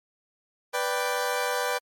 20% pulse chord, G major, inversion first, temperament equal, 493.9 / 587.3 / 784 Hz, B4 / D5 / G5, 0 / 0 / 0 cents, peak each -23 / -26 / -26 dBFS, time 0.73-1.79 s, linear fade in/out 20 ms, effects MP3 64 kbps

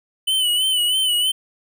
square tone with vibrato, 3000 Hz, F#7, 23 cents sharp, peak -17 dBFS, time 0.27-1.32 s, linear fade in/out 10 ms, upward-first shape sine, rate 3.1 Hz, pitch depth 60 cents each way, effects none

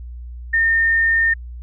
sine tone, 1821 Hz, A#6, 41 cents flat, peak -13 dBFS, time 0.53-1.34 s, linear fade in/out 10 ms, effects added 60 Hz sine -30 dBFS peak until 1.62 s

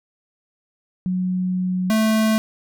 sine / square tone pair in turn, 183.4 / 219 Hz, F#3 / A3, -15 / -8 cents, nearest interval minor third, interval 307 cents, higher second, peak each -19 / -16 dBFS, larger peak second, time 1.06-1.9 / 1.9-2.38 s, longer first, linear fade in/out 0 ms, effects none

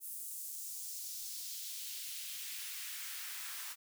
white noise with high-pass filter sweep, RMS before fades -44 dBFS, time 0-3.76 s, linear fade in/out 50 ms, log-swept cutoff 10000 to 1200 Hz, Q 1.3, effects none

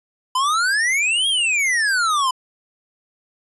square exponential two-way sweep, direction up then down, 1000 to 3308 to 1000 Hz, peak -17 dBFS, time 0.35-2.31 s, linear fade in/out 5 ms, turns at 1.28 s, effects resampled to 24000 Hz

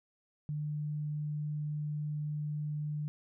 sine tone, 149.7 Hz, D3, 33 cents sharp, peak -33 dBFS, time 0.49-3.08 s, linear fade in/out 0 ms, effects none

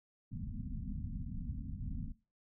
pink low-pass noise, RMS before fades -41 dBFS, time 0.31-2.12 s, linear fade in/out 5 ms, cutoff 260 Hz, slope 96 dB/octave, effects noise-tail reverb RT60 0.3 s tail -18 dB re dry

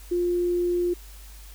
sine tone, 351.9 Hz, F4, 13 cents sharp, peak -21 dBFS, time 0.11-0.94 s, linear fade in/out 10 ms, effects added 50 Hz sine -42 dBFS peak until 1.54 s + white hiss -50 dBFS RMS until 1.54 s

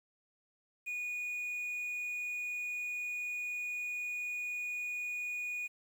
triangle tone with quantisation, 2459 Hz, D#7, 21 cents flat, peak -34 dBFS, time 0.86-5.68 s, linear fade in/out 20 ms, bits 10, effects none

